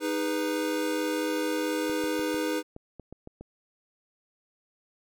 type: chord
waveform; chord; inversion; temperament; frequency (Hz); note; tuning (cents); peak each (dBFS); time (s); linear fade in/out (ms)
square; G# minor; second; equal with one note detuned; 311.1 / 409.4 / 493.9; D#4 / G#4 / B4; 0 / -25 / 0; -30 / -35 / -32; 0-2.63; 50
type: clicks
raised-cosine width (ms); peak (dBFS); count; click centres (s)
2; -29; 9; 1.897 / 2.04 / 2.194 / 2.344 / 2.764 / 2.997 / 3.126 / 3.274 / 3.41
effects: none